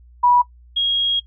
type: tone pair in turn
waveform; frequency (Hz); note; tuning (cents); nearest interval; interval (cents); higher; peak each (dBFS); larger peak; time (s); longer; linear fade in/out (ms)
sine; 975 / 3279; B5 / G#7; -23 / -23; octave + major sixth; 2100; second; -11 / -16; first; 0.23-0.42 / 0.76-1.2; second; 10
effects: noise-tail reverb RT60 0.1 s tail -19 dB re dry + added 60 Hz sine -44 dBFS peak until 1.26 s